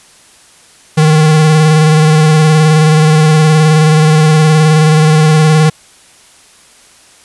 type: tone with vibrato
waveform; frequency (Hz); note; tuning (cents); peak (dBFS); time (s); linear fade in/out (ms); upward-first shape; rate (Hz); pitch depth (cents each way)
square; 155.4; D#3; -2; -5; 0.97-5.7; 10; square; 19; 26
effects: white hiss -42 dBFS RMS until 7.24 s + resampled to 24000 Hz